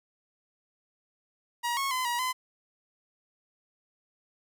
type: tone with pitch steps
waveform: sawtooth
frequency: 953 / 1095 / 1021 / 957 / 1020 Hz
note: A#5 / C#6 / C6 / A#5 / C6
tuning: +38 / -22 / -43 / +45 / -44 cents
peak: -24 dBFS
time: 1.63-2.33 s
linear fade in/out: 20 ms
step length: 140 ms
effects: none